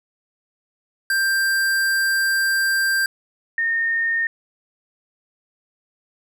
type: tone pair in turn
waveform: square / sine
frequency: 1580 / 1833 Hz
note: G6 / A#6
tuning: +13 / -30 cents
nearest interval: minor third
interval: 257 cents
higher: second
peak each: -18 dBFS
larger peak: neither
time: 1.1-3.06 / 3.58-4.27 s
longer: first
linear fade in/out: 2 ms
effects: none